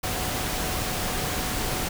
sine tone in noise, 740 Hz, F#5, in tune, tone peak -38 dBFS, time 0.03-1.89 s, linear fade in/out 10 ms, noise pink, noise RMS -28 dBFS, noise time 0.03-1.89 s, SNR -13 dB, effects none

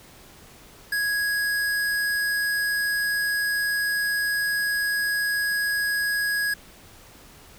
square tone, 1661.2 Hz, G#6, in tune, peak -23 dBFS, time 0.92-6.54 s, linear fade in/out 5 ms, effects pink hiss -49 dBFS RMS until 7.58 s

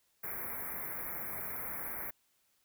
white band-stop noise, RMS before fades -40 dBFS, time 0.23-2.11 s, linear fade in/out 10 ms, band 2300 to 11000 Hz, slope 96 dB/octave, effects white hiss -74 dBFS RMS until 2.64 s

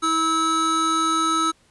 square tone pair together, 323.7 / 1298 Hz, E4 / E6, -31 / -27 cents, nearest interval 2 octaves, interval 2404 cents, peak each -26 / -20 dBFS, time 0.02-1.52 s, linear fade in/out 20 ms, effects pink hiss -59 dBFS RMS until 1.7 s + resampled to 24000 Hz

